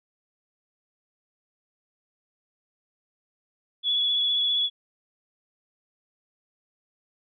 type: tone with vibrato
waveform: sine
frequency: 3400 Hz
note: G#7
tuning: 40 cents sharp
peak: -21 dBFS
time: 3.83-4.7 s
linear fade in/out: 50 ms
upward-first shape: sine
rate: 15 Hz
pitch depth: 22 cents each way
effects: none